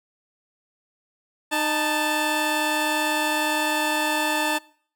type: tone pair together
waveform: 15% pulse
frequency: 306.9 / 880.9 Hz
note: D#4 / A5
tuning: -24 / +2 cents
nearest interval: octave + tritone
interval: 1826 cents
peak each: -19 / -17 dBFS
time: 1.51-4.59 s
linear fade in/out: 20 ms
effects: noise-tail reverb RT60 0.5 s tail -22 dB re dry